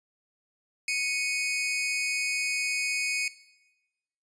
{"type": "tone pair together", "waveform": "sawtooth", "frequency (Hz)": [2217, 2501], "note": ["C#7", "D#7"], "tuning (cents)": [0, 8], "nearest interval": "major second", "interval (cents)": 208, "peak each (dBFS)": [-26, -26], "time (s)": [0.88, 3.28], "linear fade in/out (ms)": 2, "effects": ["noise-tail reverb RT60 1.0 s tail -18 dB re dry", "resampled to 22050 Hz"]}